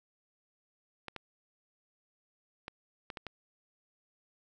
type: clicks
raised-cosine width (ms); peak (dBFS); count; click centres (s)
0.3; -24; 6; 1.083 / 1.163 / 2.681 / 3.102 / 3.172 / 3.267
effects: none